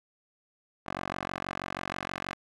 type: tone with band-pass filter sweep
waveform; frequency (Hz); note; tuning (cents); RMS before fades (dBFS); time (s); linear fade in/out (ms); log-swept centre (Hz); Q
10% pulse; 46.25; F#1; 0; -37; 0.86-2.34; 10; 1100 to 1700; 0.9
effects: none